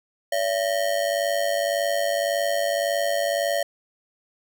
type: ring-modulated tone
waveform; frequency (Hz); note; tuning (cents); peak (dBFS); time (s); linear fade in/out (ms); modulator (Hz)
square; 622.3; D#5; 0; -19; 0.32-3.63; 5; 50.9
effects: none